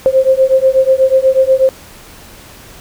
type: beating tone pair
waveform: sine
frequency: 523.3 / 531.5 Hz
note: C5 / C5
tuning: 0 / +27 cents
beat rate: 8.2 Hz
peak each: -10 dBFS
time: 0.06-1.69 s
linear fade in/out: 0 ms
effects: pink hiss -37 dBFS RMS until 2.8 s